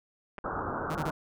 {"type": "clicks", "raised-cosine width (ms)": 0.5, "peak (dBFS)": -26, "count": 2, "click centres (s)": [0.382, 0.387]}
{"type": "low-pass noise", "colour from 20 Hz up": "white", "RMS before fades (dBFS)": -34, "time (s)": [0.44, 1.11], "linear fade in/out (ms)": 5, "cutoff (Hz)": 1500, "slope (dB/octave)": 96}
{"type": "tone bursts", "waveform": "sawtooth", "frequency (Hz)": 155.56, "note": "D#3", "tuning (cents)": 0, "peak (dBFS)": -28, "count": 3, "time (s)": [0.9, 1.103], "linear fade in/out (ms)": 5, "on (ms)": 51, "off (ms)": 25}
{"effects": []}